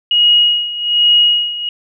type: tone with tremolo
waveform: sine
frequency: 2889 Hz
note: F#7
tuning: 42 cents flat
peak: -6 dBFS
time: 0.11-1.69 s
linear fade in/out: 2 ms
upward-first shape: sine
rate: 1.2 Hz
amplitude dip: 80%
effects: none